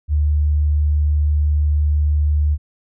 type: tone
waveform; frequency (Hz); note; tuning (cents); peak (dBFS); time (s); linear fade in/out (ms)
sine; 74.5; D2; +25; -13; 0.08-2.58; 50
effects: none